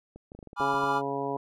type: clicks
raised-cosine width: 2 ms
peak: -32 dBFS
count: 10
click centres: 0.16 / 0.319 / 0.35 / 0.39 / 0.428 / 0.473 / 0.531 / 0.599 / 0.742 / 0.838 s
type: chord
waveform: triangle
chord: G# diminished seventh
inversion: none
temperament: equal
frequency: 830.6 / 987.8 / 1174.7 / 1396.9 Hz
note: G#5 / B5 / D6 / F6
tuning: 0 / 0 / 0 / 0 cents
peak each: -30 / -29 / -29 / -31 dBFS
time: 0.56-1.02 s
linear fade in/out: 50 ms
type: harmonic tone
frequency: 139 Hz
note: C#3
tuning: 5 cents sharp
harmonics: 1 / 2 / 3 / 4 / 5 / 6 / 7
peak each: -41 / -36 / -33 / -38 / -36 / -40 / -35 dBFS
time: 0.6-1.37 s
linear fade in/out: 5 ms
effects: none